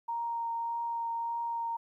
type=tone with vibrato; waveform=sine; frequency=930 Hz; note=A#5; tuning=4 cents flat; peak=-31 dBFS; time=0.08-1.77 s; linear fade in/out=10 ms; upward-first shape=triangle; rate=1.7 Hz; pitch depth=11 cents each way; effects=12-bit